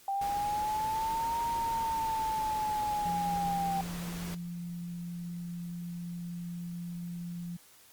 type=linear two-way sweep; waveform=sine; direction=up then down; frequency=784 to 932.3 to 784 Hz; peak=-29 dBFS; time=0.08-3.81 s; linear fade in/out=2 ms; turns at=1.42 s
type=noise; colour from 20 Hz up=pink; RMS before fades=-43 dBFS; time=0.21-4.35 s; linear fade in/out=5 ms
type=tone with pitch glide; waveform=sine; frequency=174.61 to 173 Hz; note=F3 to F3; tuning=0 to -16 cents; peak=-36 dBFS; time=3.05-7.57 s; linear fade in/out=10 ms; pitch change=-16 cents; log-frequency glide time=3.57-4.34 s
effects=white hiss -58 dBFS RMS until 7.92 s + Opus 48 kbps